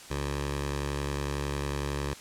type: tone with notch filter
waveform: 10% pulse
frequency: 71 Hz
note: C#2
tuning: 42 cents sharp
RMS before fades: -32 dBFS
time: 0.1-2.14 s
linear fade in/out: 10 ms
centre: 240 Hz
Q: 1.5
effects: white hiss -47 dBFS RMS until 2.2 s + low-pass 9000 Hz 12 dB/octave